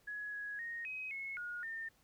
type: tone with pitch steps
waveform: sine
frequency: 1681 / 1669 / 1861 / 2531 / 2183 / 1439 / 1811 Hz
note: G#6 / G#6 / A#6 / D#7 / C#7 / F#6 / A6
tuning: +20 / +8 / -3 / +29 / -27 / -49 / +49 cents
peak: -40 dBFS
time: 0.07-1.89 s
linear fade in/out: 10 ms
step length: 260 ms
effects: pink hiss -71 dBFS RMS until 2.03 s